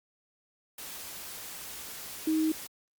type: tone in noise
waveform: sine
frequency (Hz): 315.2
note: D#4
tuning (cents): +23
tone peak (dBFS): -24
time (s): 2.27-2.52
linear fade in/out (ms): 5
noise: white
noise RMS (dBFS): -42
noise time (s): 0.78-2.67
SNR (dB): +15
effects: Opus 48 kbps